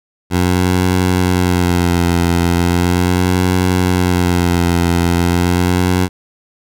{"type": "tone with vibrato", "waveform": "15% pulse", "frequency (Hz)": 88.8, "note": "F2", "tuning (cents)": 29, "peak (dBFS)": -5, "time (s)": [0.3, 6.09], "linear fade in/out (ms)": 50, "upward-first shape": "sine", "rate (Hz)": 0.38, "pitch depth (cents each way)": 54, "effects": []}